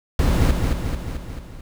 brown noise with echo, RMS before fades -17 dBFS, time 0.19-0.51 s, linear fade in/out 2 ms, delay 220 ms, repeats 5, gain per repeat -4 dB, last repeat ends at 1.61 s, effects none

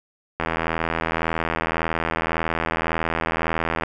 click train, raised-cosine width 0.5 ms, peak -7 dBFS, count 282, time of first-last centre 0.4-3.835 s, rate 81.8 Hz, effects none

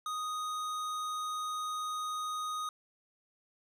sine tone with hard clipping, 1244.5 Hz, D#6, in tune, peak -36 dBFS, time 0.06-2.69 s, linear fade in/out 2 ms, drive 15 dB, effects none

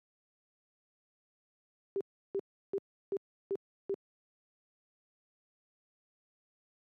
sine tone bursts, 394.3 Hz, G4, 10 cents sharp, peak -30 dBFS, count 6, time 1.96-3.942 s, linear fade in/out 0 ms, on 47 ms, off 340 ms, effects high-pass 150 Hz 12 dB/octave

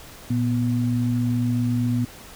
sine tone pair together, 117.11 / 244.6 Hz, A#2 / B3, +8 / -16 cents, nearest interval octave + minor second, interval 1276 cents, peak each -22 dBFS, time 0.3-2.05 s, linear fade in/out 5 ms, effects pink hiss -43 dBFS RMS until 2.35 s

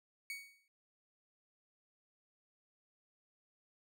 40% pulse tone with exponential decay, 2238 Hz, C#7, 16 cents sharp, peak -38 dBFS, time 0.3-0.68 s, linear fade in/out 1 ms, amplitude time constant 81 ms, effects none

